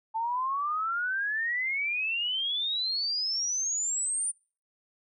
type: exponential sweep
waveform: sine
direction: up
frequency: 880 to 9350 Hz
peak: -27 dBFS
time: 0.14-4.32 s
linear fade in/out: 20 ms
effects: noise-tail reverb RT60 0.4 s tail -26 dB re dry